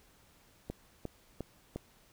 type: click train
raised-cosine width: 2 ms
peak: -24 dBFS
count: 4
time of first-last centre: 0.7-1.76 s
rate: 2.83 Hz
effects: pink hiss -64 dBFS RMS until 2.12 s